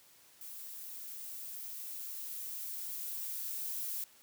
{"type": "noise with level ramp", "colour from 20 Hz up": "violet", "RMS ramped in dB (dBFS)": [-47, -38], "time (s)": [0.41, 4.04], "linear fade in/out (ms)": 2, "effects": ["white hiss -62 dBFS RMS until 4.22 s", "high-pass 80 Hz 12 dB/octave"]}